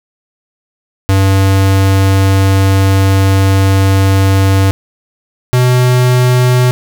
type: tone pair in turn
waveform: square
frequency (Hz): 96.8 / 125.28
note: G2 / B2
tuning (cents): -21 / +25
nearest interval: major third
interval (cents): 446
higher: second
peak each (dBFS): -7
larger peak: neither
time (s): 1.09-4.71 / 5.53-6.71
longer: first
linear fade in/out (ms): 0
effects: none